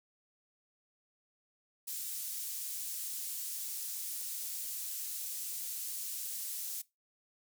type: high-pass noise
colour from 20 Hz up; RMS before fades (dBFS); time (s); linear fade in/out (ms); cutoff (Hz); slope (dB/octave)
pink; -40; 1.87-6.82; 10; 8000; 12
effects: noise-tail reverb RT60 0.2 s tail -20 dB re dry